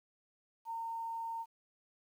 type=tone; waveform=sine; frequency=914 Hz; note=A#5; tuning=34 cents flat; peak=-37 dBFS; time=0.65-1.46 s; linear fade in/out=50 ms; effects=11-bit